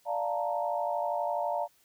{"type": "chord", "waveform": "sine", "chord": "Bb major seventh", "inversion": "first", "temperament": "equal", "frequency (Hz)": [587.3, 698.5, 880, 932.3], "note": ["D5", "F5", "A5", "Bb5"], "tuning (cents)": [0, 0, 0, 0], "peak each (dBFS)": [-33, -32, -36, -35], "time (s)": [0.05, 1.68], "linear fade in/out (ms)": 50, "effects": ["white hiss -66 dBFS RMS until 1.84 s"]}